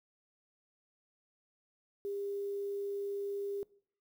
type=tone with quantisation; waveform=sine; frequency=401.6 Hz; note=G4; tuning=42 cents sharp; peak=-35 dBFS; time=2.05-3.63 s; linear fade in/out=0 ms; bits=10; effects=noise-tail reverb RT60 0.6 s tail -22 dB re dry